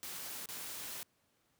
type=noise with dropouts; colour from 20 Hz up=white; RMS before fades=-44 dBFS; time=0.03-1.03 s; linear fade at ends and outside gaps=0 ms; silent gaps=0.458-0.488 s; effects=pink hiss -75 dBFS RMS until 1.59 s + high-pass 80 Hz 12 dB/octave